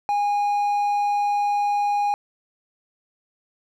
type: tone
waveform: triangle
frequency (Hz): 820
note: G#5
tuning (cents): -22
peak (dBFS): -17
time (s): 0.09-2.14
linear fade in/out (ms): 0
effects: none